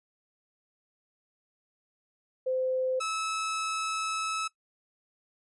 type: tone pair in turn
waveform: sine / sawtooth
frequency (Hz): 516 / 1300.2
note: C5 / E6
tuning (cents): -24 / -24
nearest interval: octave + major third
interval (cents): 1600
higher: second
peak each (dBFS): -26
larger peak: neither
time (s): 2.46-3 / 3-4.48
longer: second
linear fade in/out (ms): 10
effects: noise-tail reverb RT60 0.1 s tail -18 dB re dry + resampled to 24000 Hz